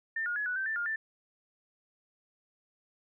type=tone with pitch steps; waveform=sine; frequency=1798 / 1432 / 1691 / 1478 / 1554 / 1773 / 1413 / 1772 Hz; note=A6 / F6 / G#6 / F#6 / G6 / A6 / F6 / A6; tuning=+37 / +43 / +31 / -2 / -16 / +13 / +20 / +12 cents; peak=-30 dBFS; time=0.16-0.96 s; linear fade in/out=5 ms; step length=100 ms; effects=none